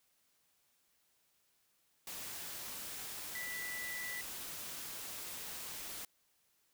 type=tone in noise; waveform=sine; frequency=1975.5 Hz; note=B6; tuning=in tune; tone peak=-41 dBFS; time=3.35-4.21 s; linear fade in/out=2 ms; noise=white; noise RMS=-45 dBFS; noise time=2.07-6.05 s; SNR=+1 dB; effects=white hiss -75 dBFS RMS until 6.73 s